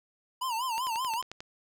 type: tone with vibrato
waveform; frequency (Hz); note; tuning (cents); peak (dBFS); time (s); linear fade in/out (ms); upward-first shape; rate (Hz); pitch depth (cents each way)
square; 965; B5; -40; -30; 0.41-1.22; 10; sine; 5.2; 150
type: click train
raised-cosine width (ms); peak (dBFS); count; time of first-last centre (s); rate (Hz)
0.2; -23; 8; 0.78-1.405; 11.2
effects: none